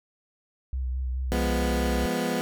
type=tone with vibrato; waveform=sine; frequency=63.9 Hz; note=C2; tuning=40 cents flat; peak=-26 dBFS; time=0.73-2.06 s; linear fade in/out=0 ms; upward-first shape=sine; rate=4.7 Hz; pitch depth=36 cents each way
type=chord; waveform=20% pulse; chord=F diminished; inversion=none; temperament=equal; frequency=174.61 / 207.7 / 246.9 Hz; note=F3 / Ab3 / Cb4; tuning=0 / 0 / 0 cents; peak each=-26 / -26 / -23 dBFS; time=1.32-2.41 s; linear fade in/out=0 ms
effects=none